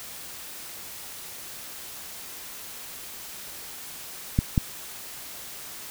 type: clicks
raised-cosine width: 5 ms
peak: -7 dBFS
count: 2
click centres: 4.389 / 4.578 s
effects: white hiss -40 dBFS RMS until 5.9 s